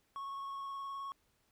triangle tone with vibrato, 1101 Hz, C#6, 12 cents flat, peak -38 dBFS, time 0.16-1.12 s, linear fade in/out 0 ms, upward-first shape square, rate 19 Hz, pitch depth 12 cents each way, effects pink hiss -75 dBFS RMS until 1.51 s

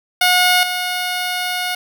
10% pulse tone with level steps, 724 Hz, F#5, 38 cents flat, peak -3 / -11 dBFS, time 0.21-1.75 s, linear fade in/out 5 ms, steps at 0.63 s, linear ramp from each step 2 ms, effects none

